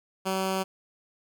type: tone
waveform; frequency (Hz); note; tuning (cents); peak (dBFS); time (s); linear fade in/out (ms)
10% pulse; 190.2; F#3; +48; -18; 0.25-0.64; 20
effects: none